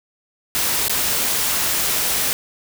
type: noise with dropouts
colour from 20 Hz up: white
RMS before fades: -20 dBFS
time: 0.55-2.33 s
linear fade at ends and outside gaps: 0 ms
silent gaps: 0.882-0.896 s
effects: none